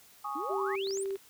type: chord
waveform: sine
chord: Ab suspended fourth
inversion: none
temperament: equal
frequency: 830.6 / 1108.7 / 1244.5 Hz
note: Ab5 / Db6 / Eb6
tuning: 0 / 0 / 0 cents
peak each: -38 dBFS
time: 0.24-0.76 s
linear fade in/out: 10 ms
type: exponential sweep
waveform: sine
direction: up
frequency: 277.2 to 9640 Hz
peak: -37 dBFS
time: 0.35-1.04 s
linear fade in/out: 10 ms
type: tone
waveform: sine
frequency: 390.2 Hz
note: G4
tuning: 8 cents flat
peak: -31 dBFS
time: 0.49-1.17 s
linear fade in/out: 20 ms
type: clicks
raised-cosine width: 0.3 ms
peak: -34 dBFS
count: 7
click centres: 0.754 / 0.871 / 0.908 / 0.973 / 1.058 / 1.107 / 1.157 s
effects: white hiss -58 dBFS RMS until 1.29 s